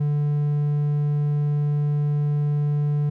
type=tone; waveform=triangle; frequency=146.83 Hz; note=D3; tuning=in tune; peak=-17 dBFS; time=0-3.1 s; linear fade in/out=10 ms; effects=none